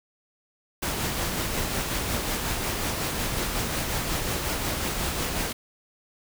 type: noise with tremolo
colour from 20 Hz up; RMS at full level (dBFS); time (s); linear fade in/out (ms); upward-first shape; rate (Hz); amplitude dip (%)
pink; -27; 0.82-5.53; 10; sine; 5.5; 30
effects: none